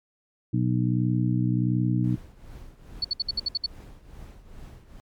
harmonic tone, 61.4 Hz, B1, 9 cents flat, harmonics 2 / 3 / 4 / 5, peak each -23 / -27 / -30 / -29 dBFS, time 0.53-2.16 s, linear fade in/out 10 ms
brown noise with tremolo, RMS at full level -41 dBFS, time 2.04-5 s, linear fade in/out 0 ms, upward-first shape triangle, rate 2.4 Hz, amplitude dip 75%
sine tone bursts, 4428 Hz, C#8, 3 cents flat, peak -22 dBFS, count 8, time 3.02-3.662 s, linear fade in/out 5 ms, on 26 ms, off 62 ms
effects MP3 96 kbps

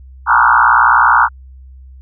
sine tone with frequency modulation, 1174.7 Hz, D6, in tune, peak -6 dBFS, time 0.26-1.29 s, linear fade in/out 50 ms, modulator 59.5 Hz, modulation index 5.3, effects added 65 Hz sine -34 dBFS peak until 2.01 s

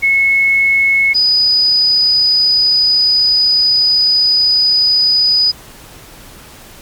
sine tone pair in turn, 2190 / 4966 Hz, C#7 / D#8, -22 / -4 cents, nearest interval octave + major second, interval 1418 cents, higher second, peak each -8 dBFS, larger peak neither, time 0.02-1.14 / 1.14-5.52 s, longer second, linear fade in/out 20 ms, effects pink hiss -37 dBFS RMS until 6.81 s + MP3 96 kbps

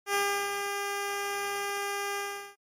10% pulse tone with ADSR envelope, 402.2 Hz, G4, 44 cents sharp, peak -16 dBFS, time 0.06-2.56 s, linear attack 84 ms, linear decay 350 ms, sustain -6 dB, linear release 390 ms, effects MP3 64 kbps

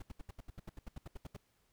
brown noise bursts, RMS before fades -44 dBFS, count 15, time 0-1.366 s, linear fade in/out 5 ms, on 22 ms, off 74 ms, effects pink hiss -75 dBFS RMS until 1.72 s

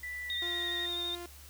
sine tone with pitch glide, 1975.5 to 1883 Hz, B6 to A#6, 0 to +17 cents, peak -37 dBFS, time 0.03-0.86 s, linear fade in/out 5 ms, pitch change -83 cents, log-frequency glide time 0.22-0.69 s
sine tone with vibrato, 3663 Hz, A#7, 31 cents flat, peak -33 dBFS, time 0.3-1.15 s, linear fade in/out 0 ms, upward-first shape sine, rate 12 Hz, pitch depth 30 cents each way
sawtooth tone, 348.3 Hz, F4, 5 cents flat, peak -37 dBFS, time 0.42-1.26 s, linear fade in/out 2 ms
effects added 71 Hz sine -52 dBFS peak until 1.49 s + white hiss -54 dBFS RMS until 1.49 s

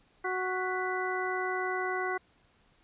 harmonic tone with a mistuned harmonic, 370 Hz, F#4, in tune, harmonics 1 / 2 / 3 / 4 / 5, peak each -34 / -36 / -37 / -36 / -37 dBFS, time 0.24-2.18 s, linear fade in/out 10 ms, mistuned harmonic 5, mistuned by +120 cents, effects pink hiss -66 dBFS RMS until 2.83 s + resampled to 8000 Hz

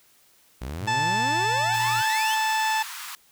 sawtooth exponential sweep, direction up, 58.27 to 3290 Hz, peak -27 dBFS, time 0.61-2.35 s, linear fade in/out 10 ms
triangle tone with vibrato, 116.54 Hz, A#2, in tune, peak -31 dBFS, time 0.8-2.02 s, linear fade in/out 10 ms, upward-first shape square, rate 3 Hz, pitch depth 22 cents each way
harmonic tone, 876 Hz, A5, 8 cents flat, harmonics 1 / 2 / 3 / 4 / 5 / 6 / 7 / 8 / 9, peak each -23 / -28 / -32 / -34 / -43 / -36 / -44 / -44 / -40 dBFS, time 0.87-2.83 s, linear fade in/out 10 ms
pink high-pass noise, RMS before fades -37 dBFS, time 1.74-3.15 s, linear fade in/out 0 ms, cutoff 940 Hz, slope 48 dB/octave
effects white hiss -59 dBFS RMS until 3.31 s

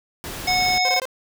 pink noise, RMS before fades -32 dBFS, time 0.24-0.78 s, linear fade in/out 0 ms
harmonic tone, 734 Hz, F#5, 14 cents flat, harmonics 1 / 3 / 5 / 7 / 9, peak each -21 / -22 / -31 / -22 / -32 dBFS, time 0.47-1 s, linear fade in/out 10 ms
violet noise with exponential growth, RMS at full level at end -38 dBFS, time 0.53-0.99 s, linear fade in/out 2 ms, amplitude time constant 100 ms
sawtooth tone bursts, 520 Hz, C5, 11 cents flat, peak -22 dBFS, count 4, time 0.85-1.054 s, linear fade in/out 0 ms, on 36 ms, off 20 ms
effects none

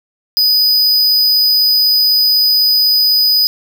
square tone, 4978 Hz, D#8, in tune, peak -9 dBFS, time 0.37-3.47 s, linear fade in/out 0 ms, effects none

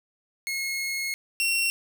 sawtooth tone pair in turn, 2166 / 2729 Hz, C#7 / F7, -41 / -41 cents, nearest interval major third, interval 400 cents, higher second, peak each -24 / -19 dBFS, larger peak second, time 0.47-1.14 / 1.4-1.7 s, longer first, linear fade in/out 0 ms, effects none

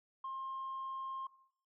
sine tone, 1064 Hz, C6, 29 cents sharp, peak -38 dBFS, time 0.24-1.27 s, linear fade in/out 5 ms, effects noise-tail reverb RT60 0.6 s tail -17 dB re dry + tanh soft clip ceiling -36 dBFS

